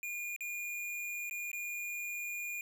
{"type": "tone with dropouts", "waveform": "square", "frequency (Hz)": 2426, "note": "D#7", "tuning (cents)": -44, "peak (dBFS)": -38, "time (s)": [0.03, 2.61], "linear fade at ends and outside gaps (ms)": 1, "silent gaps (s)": [[0.363, 0.407], [1.297, 1.31], [1.516, 1.531]], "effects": []}